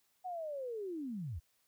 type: linear sweep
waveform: sine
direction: down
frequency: 750 to 64.4 Hz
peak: -38 dBFS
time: 0.24-1.4 s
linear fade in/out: 20 ms
effects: white hiss -75 dBFS RMS until 1.67 s